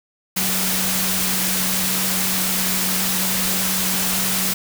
sine tone in noise, 186.8 Hz, F#3, 17 cents sharp, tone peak -27 dBFS, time 0.36-4.54 s, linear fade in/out 10 ms, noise white, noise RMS -21 dBFS, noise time 0.36-4.54 s, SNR -9 dB, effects none

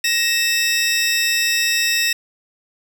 20% pulse tone pair together, 1874.9 / 2637 Hz, A#6 / E7, +9 / 0 cents, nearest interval tritone, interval 591 cents, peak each -14 dBFS, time 0.04-2.13 s, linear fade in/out 5 ms, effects none

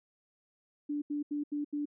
sine tone bursts, 292.8 Hz, D4, 5 cents flat, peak -31 dBFS, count 5, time 0.89-1.856 s, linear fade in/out 10 ms, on 130 ms, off 79 ms, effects none

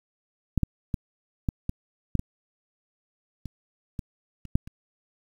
clicks, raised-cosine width 5 ms, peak -9 / -10 / -14 / -12 / -15 / -10 / -16 / -23 / -19 / -28 / -7 / -29 dBFS, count 12, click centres 0.577 / 0.633 / 0.942 / 1.488 / 1.694 / 2.153 / 2.194 / 3.457 / 3.992 / 4.453 / 4.555 / 4.675 s, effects 8-bit

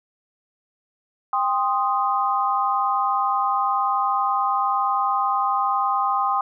sine chord, C minor, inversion second, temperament equal with one note detuned, 794.9 / 1046.5 / 1244.5 Hz, G5 / C6 / Eb6, +24 / 0 / 0 cents, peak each -23 dBFS, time 1.33-6.41 s, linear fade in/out 2 ms, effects none

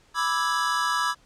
square chord, E dominant seventh, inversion second, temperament equal with one note detuned, 987.8 / 1174.7 / 1312.4 / 1661.2 Hz, B5 / D6 / E6 / G#6, 0 / 0 / -8 / 0 cents, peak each -29 dBFS, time 0.14-1.15 s, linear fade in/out 50 ms, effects pink hiss -59 dBFS RMS until 1.25 s + low-pass 8000 Hz 12 dB/octave

